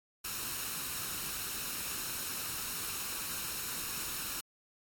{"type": "noise with comb filter", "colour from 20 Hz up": "white", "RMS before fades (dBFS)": -38, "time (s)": [0.24, 4.41], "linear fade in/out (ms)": 10, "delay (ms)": 0.74, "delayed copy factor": 0.5, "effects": ["AAC 64 kbps"]}